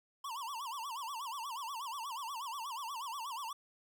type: tone with vibrato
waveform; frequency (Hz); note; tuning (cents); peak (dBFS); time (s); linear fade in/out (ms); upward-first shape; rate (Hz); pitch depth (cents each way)
square; 1014; B5; +45; -40; 0.24-3.53; 5; sine; 8.3; 230
effects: none